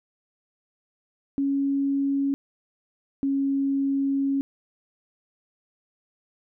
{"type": "tone pair in turn", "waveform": "sine", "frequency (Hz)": [277.2, 275.1], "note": ["C#4", "C#4"], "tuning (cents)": [0, -13], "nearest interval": "unison", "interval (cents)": 13, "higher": "first", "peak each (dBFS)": -21, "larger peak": "neither", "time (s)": [[1.38, 2.34], [3.23, 4.41]], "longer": "second", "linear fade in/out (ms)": 0, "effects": []}